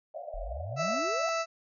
white band-pass noise, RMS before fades -41 dBFS, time 0.14-1 s, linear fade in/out 5 ms, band 570 to 700 Hz, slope 96 dB/octave
sine exponential sweep, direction up, 33.74 to 754 Hz, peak -35 dBFS, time 0.34-1.29 s, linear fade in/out 0 ms
harmonic tone, 659.3 Hz, E5, in tune, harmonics 1 / 2 / 3 / 4 / 6 / 7 / 8 / 9 / 10, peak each -31 / -32 / -41 / -38 / -46 / -44 / -46 / -46 / -45 dBFS, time 0.76-1.46 s, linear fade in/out 50 ms
effects none

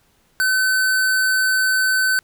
square tone, 1522 Hz, F#6, 48 cents sharp, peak -16 dBFS, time 0.4-2.19 s, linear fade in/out 0 ms, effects pink hiss -60 dBFS RMS until 2.23 s

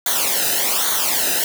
white noise with flanger, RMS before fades -19 dBFS, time 0.06-1.44 s, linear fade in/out 2 ms, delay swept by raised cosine 0.38 to 0.91 ms, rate 1.2 Hz, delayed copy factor -0.8, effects none

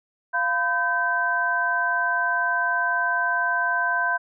sine tone cluster, 694 / 1005 / 1549 Hz, F5 / B5 / G6, -11 / +30 / -21 cents, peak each -28 / -26 / -22 dBFS, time 0.33-4.18 s, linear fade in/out 20 ms, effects none

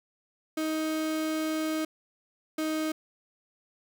35% pulse tone pair in turn, 314 / 312.9 Hz, D#4 / D#4, +16 / +10 cents, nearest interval unison, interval 6 cents, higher first, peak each -26 dBFS, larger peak neither, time 0.57-1.85 / 2.58-2.92 s, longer first, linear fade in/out 5 ms, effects none

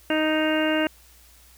harmonic tone, 311.1 Hz, D#4, in tune, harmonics 1 / 2 / 3 / 4 / 5 / 6 / 7 / 8 / 9, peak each -23 / -25 / -34 / -36 / -29 / -34 / -35 / -39 / -30 dBFS, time 0.1-0.87 s, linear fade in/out 2 ms, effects added 60 Hz sine -54 dBFS peak until 1.57 s + white hiss -54 dBFS RMS until 1.57 s

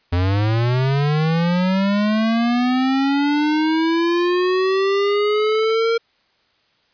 square linear sweep, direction up, 85.7 to 462.6 Hz, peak -16 dBFS, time 0.12-5.98 s, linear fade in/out 10 ms, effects white hiss -61 dBFS RMS until 6.93 s + resampled to 11025 Hz

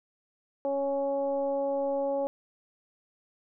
sine tone with frequency modulation, 555 Hz, C#5, 2 cents sharp, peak -26 dBFS, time 0.65-2.27 s, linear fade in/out 0 ms, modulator 278 Hz, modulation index 0.68, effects none

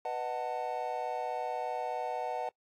triangle chord, B dominant seventh, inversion none, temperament just, 493.9 / 617.4 / 740.8 / 889 Hz, B4 / D#5 / F#5 / A5, 0 / -14 / +2 / +18 cents, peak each -38 / -38 / -34 / -37 dBFS, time 0.05-2.49 s, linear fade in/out 2 ms, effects noise-tail reverb RT60 0.1 s tail -26 dB re dry + AAC 64 kbps

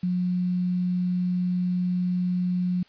sine tone with quantisation, 180 Hz, F#3, 47 cents flat, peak -22 dBFS, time 0.03-2.83 s, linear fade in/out 5 ms, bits 8, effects white hiss -58 dBFS RMS until 2.88 s + resampled to 11025 Hz

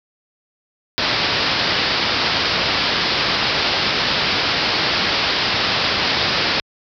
white low-pass noise, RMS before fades -19 dBFS, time 0.98-6.6 s, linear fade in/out 0 ms, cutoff 5200 Hz, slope 96 dB/octave, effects high-pass 60 Hz 12 dB/octave

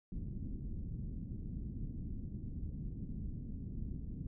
pink low-pass noise, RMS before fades -42 dBFS, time 0.12-4.27 s, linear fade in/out 2 ms, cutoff 250 Hz, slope 24 dB/octave, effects none

